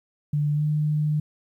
sine tone with pitch glide, 147.7 to 151.15 Hz, D3 to D#3, +10 to -50 cents, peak -20 dBFS, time 0.33-1.2 s, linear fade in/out 5 ms, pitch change +40 cents, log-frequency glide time 0.53-0.65 s, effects 10-bit

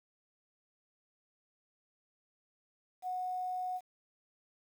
sine tone with quantisation, 734 Hz, F#5, 14 cents flat, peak -34 dBFS, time 3.02-3.81 s, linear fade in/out 50 ms, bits 10, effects none

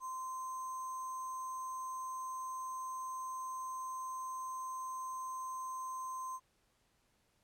sine tone with sample-and-hold, 1035 Hz, C6, 19 cents flat, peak -39 dBFS, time 0-6.4 s, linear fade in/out 50 ms, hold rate 7350 Hz, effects pink hiss -75 dBFS RMS until 7.43 s + low-pass 12000 Hz 12 dB/octave

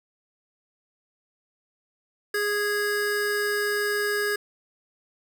square tone pair together, 413.4 / 1653.6 Hz, G#4 / G#6, -8 / -8 cents, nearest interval 2 octaves, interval 2400 cents, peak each -27 / -27 dBFS, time 2.34-4.36 s, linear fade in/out 5 ms, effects none

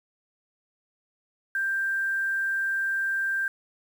sine tone with quantisation, 1580 Hz, G6, 13 cents sharp, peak -24 dBFS, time 1.55-3.48 s, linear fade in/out 2 ms, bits 8, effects none

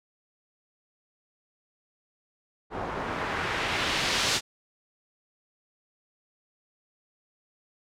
white noise with low-pass filter sweep, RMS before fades -29 dBFS, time 2.7-4.41 s, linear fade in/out 50 ms, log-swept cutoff 770 to 5600 Hz, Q 1, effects none

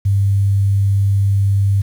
sine tone, 99.1 Hz, G2, 19 cents sharp, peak -11 dBFS, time 0.05-1.82 s, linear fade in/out 10 ms, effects 7-bit

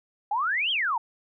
sine exponential two-way sweep, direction up then down, 784 to 3322 to 860 Hz, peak -23 dBFS, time 0.31-0.98 s, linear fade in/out 5 ms, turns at 0.71 s, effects none

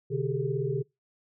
sine tone cluster, 129.4 / 149.4 / 380.7 / 400.1 / 436.5 Hz, C3 / D3 / F#4 / G4 / A4, -19 / +30 / +49 / +35 / -14 cents, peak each -32 / -32 / -38 / -31 / -36 dBFS, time 0.1-0.83 s, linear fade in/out 20 ms, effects noise-tail reverb RT60 0.2 s tail -24 dB re dry

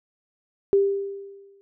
sine tone with exponential decay, 396.4 Hz, G4, 19 cents sharp, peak -13 dBFS, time 0.73-1.61 s, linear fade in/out 0 ms, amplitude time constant 190 ms, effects none

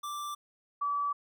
square / sine tone pair in turn, 1174.7 / 1149.9 Hz, D6 / D6, 0 / -37 cents, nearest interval unison, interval 37 cents, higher first, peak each -36 / -28 dBFS, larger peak second, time 0.03-0.35 / 0.81-1.13 s, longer neither, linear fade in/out 10 ms, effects none

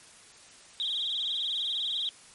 sine tone with vibrato, 3509 Hz, A7, 5 cents flat, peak -28 dBFS, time 0.8-2.09 s, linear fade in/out 0 ms, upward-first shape sine, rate 20 Hz, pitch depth 180 cents each way, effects white hiss -53 dBFS RMS until 2.34 s + MP3 48 kbps

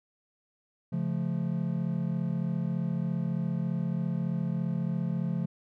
triangle chord, Db augmented, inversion none, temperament just, 138.59 / 173.24 / 216.5 Hz, Db3 / F3 / A3, 0 / -14 / -28 cents, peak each -31 / -28 / -33 dBFS, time 0.92-5.46 s, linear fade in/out 10 ms, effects none

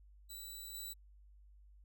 10% pulse tone with level steps, 3951 Hz, B7, in tune, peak -39 / -36 dBFS, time 0.29-0.94 s, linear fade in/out 20 ms, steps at 0.74 s, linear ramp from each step 5 ms, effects added 50 Hz sine -58 dBFS peak until 1.84 s

